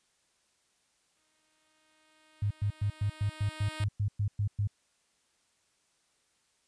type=tone with exponential growth; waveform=5% pulse; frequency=311.1 Hz; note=D#4; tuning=in tune; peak=-27 dBFS; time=1.17-3.84 s; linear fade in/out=1 ms; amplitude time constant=580 ms
type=tone bursts; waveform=sine; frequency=102.4 Hz; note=G#2; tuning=24 cents flat; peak=-26 dBFS; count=12; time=2.42-4.674 s; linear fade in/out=5 ms; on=87 ms; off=110 ms
effects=white hiss -72 dBFS RMS until 6.67 s + resampled to 22050 Hz